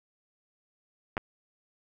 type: clicks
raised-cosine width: 0.5 ms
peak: -16 dBFS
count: 2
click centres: 1.169 / 1.178 s
effects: none